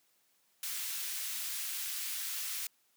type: high-pass noise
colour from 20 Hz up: white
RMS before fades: -38 dBFS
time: 0.63-2.67 s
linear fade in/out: 2 ms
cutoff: 1800 Hz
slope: 12 dB/octave
effects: white hiss -72 dBFS RMS until 2.96 s + high-pass 150 Hz 12 dB/octave